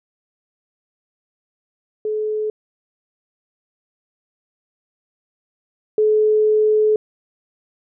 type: tone pair in turn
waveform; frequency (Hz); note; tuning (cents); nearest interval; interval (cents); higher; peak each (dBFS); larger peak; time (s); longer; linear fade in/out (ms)
sine; 428.8 / 428.8; A4 / A4; -45 / -45; unison; 0; neither; -19 / -12; second; 2.05-2.5 / 5.98-6.96; second; 2
effects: none